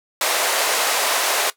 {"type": "band-pass noise", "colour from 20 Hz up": "pink", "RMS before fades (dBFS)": -20, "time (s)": [0.21, 1.5], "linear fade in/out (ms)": 2, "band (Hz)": [490, 14000], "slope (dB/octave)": 24, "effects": ["noise-tail reverb RT60 0.1 s tail -17 dB re dry"]}